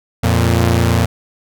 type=tone pair together; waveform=sawtooth; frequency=86.48 / 115.7 Hz; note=F2 / A#2; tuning=-16 / -13 cents; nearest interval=perfect fourth; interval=503 cents; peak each=-10 dBFS; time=0.23-1.06 s; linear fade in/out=10 ms; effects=none